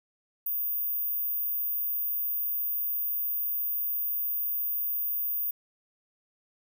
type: tone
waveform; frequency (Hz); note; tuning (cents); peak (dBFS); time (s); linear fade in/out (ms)
sine; 14917; A#9; 0; -27; 0.46-5.51; 5
effects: none